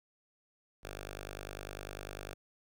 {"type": "tone with notch filter", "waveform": "5% pulse", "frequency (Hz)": 50, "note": "G1", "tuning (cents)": 35, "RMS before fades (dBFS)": -45, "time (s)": [0.83, 2.34], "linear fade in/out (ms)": 10, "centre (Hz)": 210, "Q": 0.53, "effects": []}